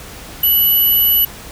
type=tone pair together; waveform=sine; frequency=2960 / 11840 Hz; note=F#7 / F#9; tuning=0 / 0 cents; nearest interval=2 octaves; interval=2400 cents; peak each=-19 / -10 dBFS; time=0.43-1.25 s; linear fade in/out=5 ms; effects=added 60 Hz sine -41 dBFS peak until 1.51 s + pink hiss -34 dBFS RMS until 1.51 s